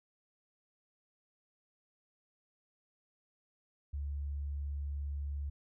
sine tone, 71.4 Hz, D2, 48 cents flat, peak -35 dBFS, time 3.93-5.5 s, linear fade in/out 10 ms, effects none

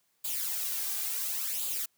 blue noise with flanger, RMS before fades -33 dBFS, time 0.24-1.86 s, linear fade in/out 10 ms, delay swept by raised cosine 0.26 to 2.56 ms, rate 0.71 Hz, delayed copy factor +0.65, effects white hiss -73 dBFS RMS until 1.97 s + high-pass 80 Hz 12 dB/octave

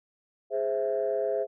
sine chord, Ab augmented, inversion none, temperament equal, 415.3 / 523.3 / 659.3 Hz, Ab4 / C5 / E5, 0 / 0 / 0 cents, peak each -29 dBFS, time 0.5-1.47 s, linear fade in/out 50 ms, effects tanh soft clip ceiling -18 dBFS

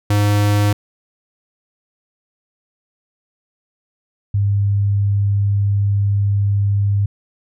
square / sine tone pair in turn, 103.1 / 100.75 Hz, G#2 / G2, -12 / +48 cents, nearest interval unison, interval 40 cents, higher first, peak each -13 dBFS, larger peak neither, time 0.1-0.73 / 4.34-7.06 s, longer second, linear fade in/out 5 ms, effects none

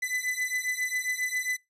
45% pulse beating tone pair, 2000 / 2007.4 Hz, B6 / B6, +21 / +28 cents, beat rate 7.4 Hz, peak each -31 dBFS, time 0.02-1.57 s, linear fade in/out 10 ms, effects noise-tail reverb RT60 0.2 s tail -23 dB re dry + resampled to 32000 Hz

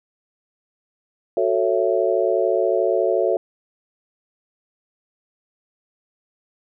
sine chord, F# minor seventh, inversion none, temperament just, 370 / 444 / 555 / 666 Hz, F#4 / A4 / C#5 / E5, 0 / +16 / +2 / +18 cents, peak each -22 dBFS, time 1.37-3.37 s, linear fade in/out 2 ms, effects none

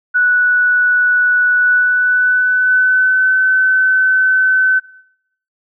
sine tone with pitch glide, 1476 to 1521 Hz, F#6 to F#6, -5 to +47 cents, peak -9 dBFS, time 0.14-4.8 s, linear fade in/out 20 ms, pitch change +52 cents, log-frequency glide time 1.56-3.35 s, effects noise-tail reverb RT60 0.7 s tail -19 dB re dry

